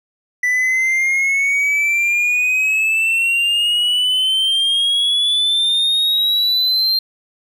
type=exponential sweep; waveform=triangle; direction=up; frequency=1975.5 to 4186 Hz; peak=-12 dBFS; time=0.43-6.99 s; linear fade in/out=5 ms; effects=none